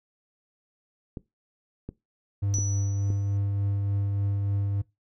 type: clicks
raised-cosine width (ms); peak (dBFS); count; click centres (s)
3; -22; 4; 1.172 / 1.89 / 2.586 / 3.103
type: tone with tremolo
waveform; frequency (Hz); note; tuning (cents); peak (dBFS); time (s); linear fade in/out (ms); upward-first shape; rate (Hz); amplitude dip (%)
triangle; 100; G2; +35; -21; 2.42-4.82; 10; triangle; 3.4; 25
type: tone with exponential decay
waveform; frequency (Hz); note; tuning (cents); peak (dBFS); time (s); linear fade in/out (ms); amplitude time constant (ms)
sine; 5920; F#8; 0; -26; 2.54-3.37; 0; 180
effects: noise-tail reverb RT60 0.2 s tail -20 dB re dry